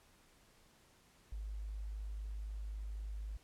sine tone, 51.91 Hz, G#1, in tune, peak -40 dBFS, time 1.32-3.37 s, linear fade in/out 5 ms, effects pink hiss -67 dBFS RMS until 3.43 s + low-pass 12000 Hz 12 dB/octave

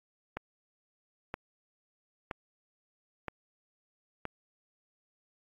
click train, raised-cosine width 0.5 ms, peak -20 dBFS, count 5, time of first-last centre 0.37-4.253 s, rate 1.03 Hz, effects AAC 48 kbps

